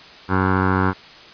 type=tone with low-pass filter; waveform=15% pulse; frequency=94.1 Hz; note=F#2; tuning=30 cents sharp; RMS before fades=-18 dBFS; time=0.28-0.94 s; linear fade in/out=50 ms; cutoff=1300 Hz; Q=8; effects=white hiss -42 dBFS RMS until 1.33 s + resampled to 11025 Hz